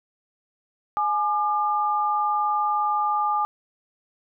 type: tone pair together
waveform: sine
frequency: 840.2 / 1201 Hz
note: G#5 / D6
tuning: +20 / +38 cents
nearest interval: tritone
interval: 618 cents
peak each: -23 dBFS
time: 0.97-3.45 s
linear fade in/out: 0 ms
effects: none